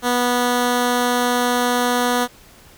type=tone; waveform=10% pulse; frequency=245 Hz; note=B3; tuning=14 cents flat; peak=-8 dBFS; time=0.02-2.28 s; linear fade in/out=50 ms; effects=pink hiss -47 dBFS RMS until 2.77 s